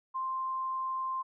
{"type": "tone", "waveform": "sine", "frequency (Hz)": 1048, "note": "C6", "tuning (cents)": 2, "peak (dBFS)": -31, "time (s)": [0.14, 1.23], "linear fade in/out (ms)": 20, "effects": []}